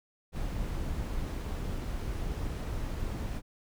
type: noise with amplitude modulation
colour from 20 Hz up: brown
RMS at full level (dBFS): -33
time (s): 0.32-3.42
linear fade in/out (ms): 50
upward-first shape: sine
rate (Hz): 265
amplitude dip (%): 25
effects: none